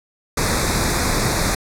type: band-stop noise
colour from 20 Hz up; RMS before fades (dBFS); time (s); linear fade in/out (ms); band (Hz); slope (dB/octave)
pink; -19; 0.37-1.55; 5; 2500 to 3600; 96
effects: low-pass 11000 Hz 12 dB/octave

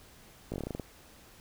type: slowing click train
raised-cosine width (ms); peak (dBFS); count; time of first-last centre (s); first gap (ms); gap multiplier
2; -22; 10; 0.52-0.797; 18; 1.13
effects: pink hiss -56 dBFS RMS until 1.4 s

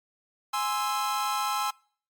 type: chord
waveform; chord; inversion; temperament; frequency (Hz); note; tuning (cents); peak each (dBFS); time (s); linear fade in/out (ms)
45% pulse; Ab augmented; none; equal; 830.6 / 1046.5 / 1318.5; Ab5 / C6 / E6; 0 / 0 / 0; -31; 0.53-1.71; 10
effects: noise-tail reverb RT60 0.5 s tail -26 dB re dry + Opus 48 kbps

